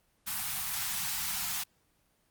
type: band-stop noise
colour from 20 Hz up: white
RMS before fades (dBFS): -34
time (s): 0.26-1.64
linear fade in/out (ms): 20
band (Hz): 220 to 710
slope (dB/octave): 96
effects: pink hiss -71 dBFS RMS until 2.3 s + Opus 24 kbps